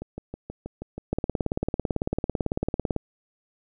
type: two click trains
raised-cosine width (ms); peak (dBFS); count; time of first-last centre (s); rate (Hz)
2; -21 / -11; 7 / 34; 0.02-0.98 / 1.13-2.963; 6.25 / 18
effects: none